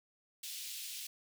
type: high-pass noise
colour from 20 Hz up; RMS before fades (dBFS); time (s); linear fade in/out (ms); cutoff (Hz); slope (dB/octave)
pink; -44; 0.43-1.07; 5; 2900; 24
effects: none